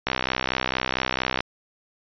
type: click train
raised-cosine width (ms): 0.3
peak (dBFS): -6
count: 87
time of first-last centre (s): 0.07-1.405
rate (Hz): 64.4
effects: resampled to 11025 Hz